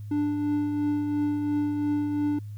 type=tone with tremolo; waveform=triangle; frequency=294.1 Hz; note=D4; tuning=3 cents sharp; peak=-20 dBFS; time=0.11-2.39 s; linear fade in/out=5 ms; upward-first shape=triangle; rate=2.9 Hz; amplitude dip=40%; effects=added 104 Hz sine -35 dBFS peak until 2.57 s + white hiss -65 dBFS RMS until 2.57 s